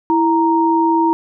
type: tone pair together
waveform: sine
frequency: 329.6 / 932.2 Hz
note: E4 / A#5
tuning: 0 / 0 cents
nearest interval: octave + tritone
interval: 1800 cents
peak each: -14 dBFS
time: 0.1-1.13 s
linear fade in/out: 0 ms
effects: none